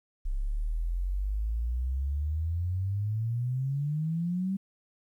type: exponential sweep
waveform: sine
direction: up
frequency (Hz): 32.53 to 196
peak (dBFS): -27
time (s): 0.25-4.57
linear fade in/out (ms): 10
effects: 11-bit